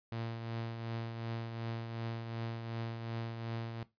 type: tone with tremolo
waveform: sawtooth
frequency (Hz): 114.8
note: A#2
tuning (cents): -26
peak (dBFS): -32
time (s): 0.12-3.83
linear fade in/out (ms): 0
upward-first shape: triangle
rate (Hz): 2.7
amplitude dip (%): 50
effects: noise-tail reverb RT60 0.2 s tail -17 dB re dry + resampled to 11025 Hz